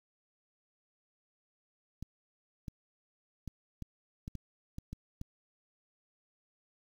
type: clicks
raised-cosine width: 5 ms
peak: -28 dBFS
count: 9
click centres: 2.026 / 2.682 / 3.477 / 3.823 / 4.279 / 4.353 / 4.784 / 4.93 / 5.214 s
effects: 9-bit